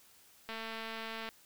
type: click train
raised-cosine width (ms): 0.3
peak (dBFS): -26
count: 180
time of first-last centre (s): 0.49-1.289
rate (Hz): 224
effects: white hiss -62 dBFS RMS until 1.45 s